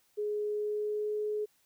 sine tone with pitch glide, 418.7 to 422.6 Hz, G#4 to G#4, +14 to +30 cents, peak -30 dBFS, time 0.17-1.46 s, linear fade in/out 20 ms, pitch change +16 cents, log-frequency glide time 0.47-1.15 s, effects white hiss -70 dBFS RMS until 1.65 s

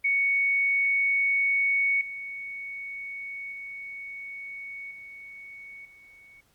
sine tone with level steps, 2225 Hz, C#7, 6 cents sharp, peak -21 / -34 / -36 / -41 / -50 dBFS, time 0.04-6.41 s, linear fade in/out 10 ms, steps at 2.01 / 3.52 / 4.91 / 5.85 s, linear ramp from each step 2 ms, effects pink hiss -66 dBFS RMS until 6.54 s + Opus 32 kbps

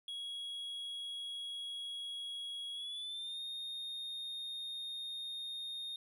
triangle tone with pitch glide, 3322 to 3686 Hz, G#7 to A#7, 0 to -20 cents, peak -39 dBFS, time 0.08-5.96 s, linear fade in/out 2 ms, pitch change +180 cents, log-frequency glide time 2.73-3.4 s, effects none

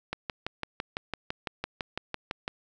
click train, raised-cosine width 0.3 ms, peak -15 dBFS, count 15, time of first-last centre 0.13-2.479 s, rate 5.96 Hz, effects none

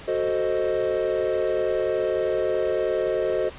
triangle chord, F# diminished seventh, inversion none, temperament equal, 370 / 440 / 523.3 / 622.3 Hz, F#4 / A4 / C5 / Eb5, 0 / 0 / 0 / 0 cents, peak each -25 dBFS, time 0.07-3.5 s, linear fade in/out 20 ms, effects pink hiss -42 dBFS RMS until 3.58 s + resampled to 8000 Hz

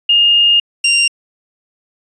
sine / sawtooth tone pair in turn, 2834 / 2780 Hz, F7 / F7, +25 / -9 cents, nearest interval unison, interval 34 cents, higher first, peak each -7 / -6 dBFS, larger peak second, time 0.09-0.6 / 0.84-1.08 s, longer first, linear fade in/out 5 ms, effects resampled to 22050 Hz

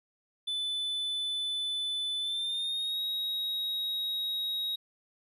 triangle tone with pitch glide, 3500 to 3795 Hz, A7 to A#7, -10 to +30 cents, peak -29 dBFS, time 0.47-4.76 s, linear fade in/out 10 ms, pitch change +140 cents, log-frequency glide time 2.2-3.01 s, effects none

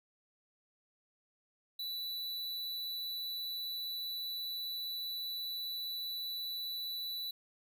square tone, 3963 Hz, B7, 5 cents sharp, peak -38 dBFS, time 1.79-7.31 s, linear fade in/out 5 ms, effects none

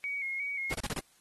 sine tone with vibrato, 2205 Hz, C#7, 10 cents flat, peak -32 dBFS, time 0.04-0.73 s, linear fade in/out 0 ms, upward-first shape square, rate 2.8 Hz, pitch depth 40 cents each way
pink noise bursts, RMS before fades -35 dBFS, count 5, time 0.71-0.992 s, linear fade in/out 0 ms, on 30 ms, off 33 ms
effects white hiss -65 dBFS RMS until 1.2 s + AAC 32 kbps

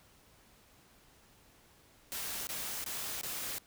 white noise bursts, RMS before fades -39 dBFS, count 4, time 2.12-3.583 s, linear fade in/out 0 ms, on 350 ms, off 21 ms, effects pink hiss -63 dBFS RMS until 3.66 s

